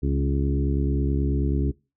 harmonic tone with a mistuned harmonic, 69.3 Hz, C#2, in tune, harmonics 1 / 2 / 3 / 4 / 5 / 6, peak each -23 / -26 / -33 / -29 / -32 / -35 dBFS, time 0.02-1.72 s, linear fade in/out 20 ms, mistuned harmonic 3, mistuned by +22 cents, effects noise-tail reverb RT60 0.3 s tail -23 dB re dry

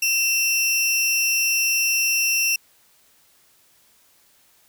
sawtooth tone pair together, 2700 / 5721 Hz, E7 / F8, +41 / +41 cents, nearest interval octave + minor second, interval 1300 cents, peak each -16 / -22 dBFS, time 0.02-2.56 s, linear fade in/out 5 ms, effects white hiss -58 dBFS RMS until 4.68 s

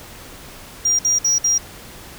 triangle tone bursts, 5700 Hz, F8, 34 cents sharp, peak -12 dBFS, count 4, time 0.85-1.581 s, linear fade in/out 5 ms, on 140 ms, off 57 ms, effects tanh soft clip ceiling -8 dBFS + pink hiss -39 dBFS RMS until 2.18 s

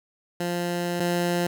15% pulse tone pair in turn, 174.61 / 174.61 Hz, F3 / F3, 0 / 0 cents, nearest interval unison, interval 0 cents, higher neither, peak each -19 / -16 dBFS, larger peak second, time 0.4-1 / 1-1.47 s, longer first, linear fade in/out 5 ms, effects none

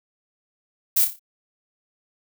violet noise with echo, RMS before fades -18 dBFS, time 0.96-1.05 s, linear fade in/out 10 ms, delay 29 ms, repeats 5, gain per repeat -7 dB, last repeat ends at 1.195 s, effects none

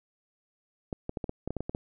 clicks, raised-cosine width 2 ms, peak -19 dBFS, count 11, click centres 0.928 / 1.094 / 1.172 / 1.242 / 1.294 / 1.476 / 1.506 / 1.567 / 1.606 / 1.695 / 1.749 s, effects none

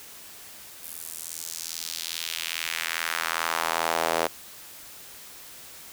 square tone with high-pass filter sweep, 41.2 Hz, E1, in tune, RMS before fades -30 dBFS, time 0.82-4.28 s, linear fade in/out 20 ms, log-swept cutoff 12000 to 540 Hz, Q 1.5, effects white hiss -45 dBFS RMS until 5.92 s

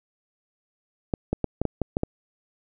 clicks, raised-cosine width 2 ms, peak -10 dBFS, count 8, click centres 1.138 / 1.33 / 1.443 / 1.616 / 1.653 / 1.817 / 1.969 / 2.034 s, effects none

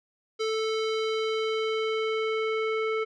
square tone with low-pass filter sweep, 440 Hz, A4, in tune, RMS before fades -28 dBFS, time 0.39-3.05 s, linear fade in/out 20 ms, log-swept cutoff 4700 to 2100 Hz, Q 1.9, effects none

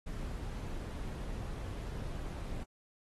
brown noise, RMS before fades -40 dBFS, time 0.06-2.64 s, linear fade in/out 10 ms, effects AAC 32 kbps

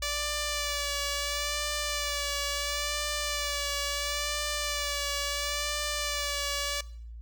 5% pulse tone with vibrato, 581 Hz, D5, 19 cents flat, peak -18 dBFS, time 0.02-6.81 s, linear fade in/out 5 ms, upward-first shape sine, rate 0.73 Hz, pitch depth 32 cents each way, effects noise-tail reverb RT60 0.6 s tail -21 dB re dry + added 57 Hz sine -40 dBFS peak until 7.21 s

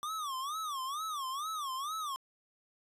square tone with vibrato, 1161 Hz, D6, 20 cents flat, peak -36 dBFS, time 0.03-2.16 s, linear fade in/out 0 ms, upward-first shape sine, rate 2.2 Hz, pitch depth 200 cents each way, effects resampled to 32000 Hz + 13-bit

